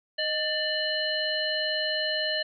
harmonic tone with a mistuned harmonic, 593 Hz, D5, 17 cents sharp, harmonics 1 / 3 / 5 / 7, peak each -31 / -31 / -31 / -31 dBFS, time 0.18-2.43 s, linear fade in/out 10 ms, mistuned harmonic 1, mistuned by +78 cents, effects none

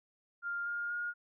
sine tone with pitch steps, 1400 / 1413.8 / 1427.8 Hz, F6 / F6 / F6, +4 / +21 / +38 cents, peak -34 dBFS, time 0.42-1.14 s, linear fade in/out 50 ms, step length 240 ms, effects none

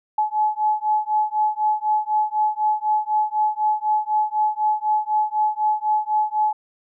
sine beating tone pair, 852 / 856 Hz, G#5 / A5, +44 / -48 cents, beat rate 4 Hz, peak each -21 dBFS, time 0.18-6.53 s, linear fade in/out 5 ms, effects none

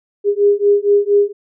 sine beating tone pair, 405.2 / 409.5 Hz, G#4 / G#4, -43 / -24 cents, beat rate 4.3 Hz, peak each -13 dBFS, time 0.24-1.33 s, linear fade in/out 50 ms, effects none

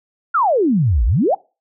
sine exponential two-way sweep, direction down then up, 1454 to 49 to 870 Hz, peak -12 dBFS, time 0.34-1.35 s, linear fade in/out 10 ms, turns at 1.05 s, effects noise-tail reverb RT60 0.3 s tail -24 dB re dry

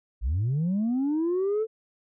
sine linear sweep, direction up, 49.12 to 450 Hz, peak -21 dBFS, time 0.21-1.67 s, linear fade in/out 50 ms, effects tanh soft clip ceiling -21 dBFS

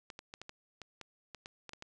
clicks, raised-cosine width 0.2 ms, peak -28 dBFS, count 12, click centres 0.102 / 0.191 / 0.339 / 0.416 / 0.494 / 0.817 / 1.013 / 1.347 / 1.459 / 1.693 / 1.734 / 1.824 s, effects resampled to 24000 Hz

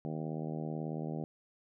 harmonic tone, 78.3 Hz, D#2, 11 cents sharp, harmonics 2 / 3 / 4 / 5 / 6 / 7 / 8 / 9 / 10, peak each -38 / -42 / -44 / -46 / -48 / -49 / -50 / -51 / -52 dBFS, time 0.05-1.24 s, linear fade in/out 0 ms, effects none

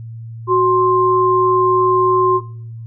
sine tone pair together, 370 / 1050.5 Hz, F#4 / C6, 0 / +7 cents, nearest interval octave + tritone, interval 1807 cents, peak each -13 dBFS, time 0.47-2.41 s, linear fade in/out 50 ms, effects noise-tail reverb RT60 0.7 s tail -22 dB re dry + added 114 Hz sine -28 dBFS peak until 2.86 s

